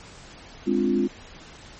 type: chord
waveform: sine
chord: D half-diminished seventh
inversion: second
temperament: equal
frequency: 207.7 / 261.6 / 293.7 / 349.2 Hz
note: Ab3 / C4 / D4 / F4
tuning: 0 / 0 / 0 / 0 cents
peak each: -25 / -24 / -28 / -24 dBFS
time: 0.66-1.08 s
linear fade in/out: 20 ms
effects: pink hiss -45 dBFS RMS until 1.79 s + MP3 32 kbps